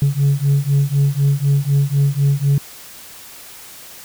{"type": "beating tone pair", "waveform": "sine", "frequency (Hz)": [138.59, 142.59], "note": ["C#3", "C#3"], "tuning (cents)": [0, 49], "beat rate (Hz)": 4, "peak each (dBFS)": [-14, -14], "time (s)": [0.02, 2.58], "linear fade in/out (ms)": 2, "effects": ["tanh soft clip ceiling -9 dBFS", "white hiss -38 dBFS RMS until 4.04 s"]}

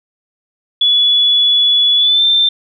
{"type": "tone with pitch glide", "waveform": "sine", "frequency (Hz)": [3415, 3568], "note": ["G#7", "A7"], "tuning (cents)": [48, 23], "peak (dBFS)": -8, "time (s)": [0.81, 2.49], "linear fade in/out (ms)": 5, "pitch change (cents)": 75, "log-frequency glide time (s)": [1.97, 2.23], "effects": []}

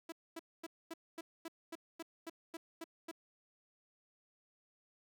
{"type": "tone bursts", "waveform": "sawtooth", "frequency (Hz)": 329.6, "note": "E4", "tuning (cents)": 0, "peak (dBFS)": -39, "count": 12, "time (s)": [0.09, 3.114], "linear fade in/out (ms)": 5, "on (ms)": 32, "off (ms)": 240, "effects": []}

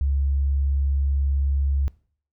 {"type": "tone", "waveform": "sine", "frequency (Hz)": 69.3, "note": "C#2", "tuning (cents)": 0, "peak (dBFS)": -19, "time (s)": [0.01, 1.88], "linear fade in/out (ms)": 0, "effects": ["noise-tail reverb RT60 0.5 s tail -21 dB re dry"]}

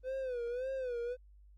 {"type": "tone with vibrato", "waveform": "triangle", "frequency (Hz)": 502, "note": "B4", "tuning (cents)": 28, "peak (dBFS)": -33, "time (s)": [0.03, 1.17], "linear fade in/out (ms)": 50, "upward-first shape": "sine", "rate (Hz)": 1.8, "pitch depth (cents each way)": 110, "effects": ["added 50 Hz sine -56 dBFS peak until 1.57 s", "Opus 24 kbps"]}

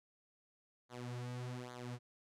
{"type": "tone with flanger", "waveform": "sawtooth", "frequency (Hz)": 123.47, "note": "B2", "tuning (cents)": 0, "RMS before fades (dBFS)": -45, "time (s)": [0.89, 1.99], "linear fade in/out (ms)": 50, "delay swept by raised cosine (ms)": [0.37, 5.27], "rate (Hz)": 1.2, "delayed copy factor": -0.85, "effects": ["low-pass 9000 Hz 12 dB/octave"]}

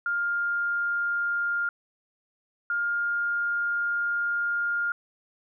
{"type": "tone pair in turn", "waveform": "sine", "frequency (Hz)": [1405, 1410.2], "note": ["F6", "F6"], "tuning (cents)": [10, 16], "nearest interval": "unison", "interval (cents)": 6, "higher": "second", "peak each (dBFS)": -24, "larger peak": "neither", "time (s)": [[0.06, 1.69], [2.7, 4.92]], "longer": "second", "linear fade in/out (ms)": 2, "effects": []}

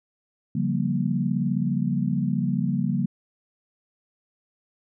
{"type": "chord", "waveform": "sine", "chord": "G half-diminished seventh", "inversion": "second", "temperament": "just", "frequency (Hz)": [141.12, 176.4, 196, 235.2], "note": ["Db3", "F3", "G3", "Bb3"], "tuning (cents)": [31, 18, 0, 16], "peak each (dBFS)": -27, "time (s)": [0.55, 3.06], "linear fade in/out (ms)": 5, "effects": []}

